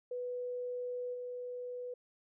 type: tone with level steps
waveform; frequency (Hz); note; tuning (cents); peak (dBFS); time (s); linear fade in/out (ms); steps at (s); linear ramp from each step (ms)
sine; 493.9; B4; 0; -36 / -39; 0.11-1.94; 5; 1.13; 20
effects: none